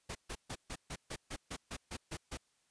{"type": "noise bursts", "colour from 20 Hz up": "pink", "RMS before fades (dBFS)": -42, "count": 12, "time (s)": [0.09, 2.374], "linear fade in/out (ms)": 10, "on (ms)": 62, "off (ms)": 140, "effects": ["white hiss -75 dBFS RMS until 2.7 s", "resampled to 22050 Hz"]}